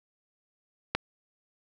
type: click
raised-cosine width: 0.3 ms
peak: -9 dBFS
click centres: 0.95 s
effects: none